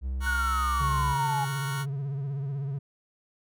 triangle tone with pitch glide, 65 to 65.53 Hz, C2 to C2, -11 to +3 cents, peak -26 dBFS, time 0.01-1.16 s, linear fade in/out 50 ms, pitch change +14 cents, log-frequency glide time 0.14-0.98 s
sawtooth chord, Gb major seventh, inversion first, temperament just, 925 / 1110 / 1387.5 / 1480 Hz, Bb5 / Db6 / F6 / Gb6, -14 / +2 / -12 / 0 cents, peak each -35 dBFS, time 0.2-1.86 s, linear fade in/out 50 ms
sine exponential sweep, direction down, 1488 to 830.6 Hz, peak -26 dBFS, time 0.26-1.45 s, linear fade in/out 10 ms
triangle tone with vibrato, 138.59 Hz, C#3, in tune, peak -27 dBFS, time 0.8-2.79 s, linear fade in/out 10 ms, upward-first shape triangle, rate 16 Hz, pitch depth 91 cents each way
effects none

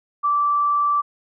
sine tone, 1165 Hz, D6, 14 cents flat, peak -16 dBFS, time 0.23-1.02 s, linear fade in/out 20 ms, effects none

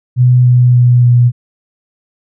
sine tone with pitch steps, 124.9 / 123.82 / 122.75 / 121.7 Hz, B2 / B2 / B2 / B2, +20 / +5 / -10 / -25 cents, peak -4 dBFS, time 0.16-1.32 s, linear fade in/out 50 ms, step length 290 ms, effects none

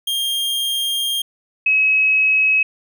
45% pulse / sine tone pair in turn, 3214 / 2560 Hz, G7 / D#7, +43 / +49 cents, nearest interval major third, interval 394 cents, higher first, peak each -18 / -12 dBFS, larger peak second, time 0.07-1.22 / 1.66-2.63 s, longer first, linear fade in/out 5 ms, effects none

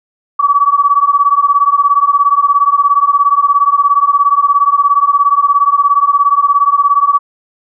sine beating tone pair, 1133 / 1150 Hz, C#6 / D6, +37 / -37 cents, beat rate 17 Hz, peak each -10 dBFS, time 0.39-7.19 s, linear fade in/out 10 ms, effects none

